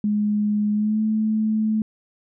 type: tone with pitch glide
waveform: sine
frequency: 209 to 217.1 Hz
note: G#3 to A3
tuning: +11 to -23 cents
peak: -18 dBFS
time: 0.04-1.82 s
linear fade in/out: 2 ms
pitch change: +66 cents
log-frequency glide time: 0.73-1.01 s
effects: none